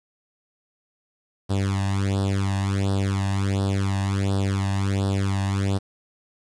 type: tone with flanger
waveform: sawtooth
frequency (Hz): 97.9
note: G2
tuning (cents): -2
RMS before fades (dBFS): -23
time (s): 1.49-5.79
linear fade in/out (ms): 20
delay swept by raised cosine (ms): 0.22 to 1.13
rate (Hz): 1.4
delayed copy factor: +1
effects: resampled to 22050 Hz + 8-bit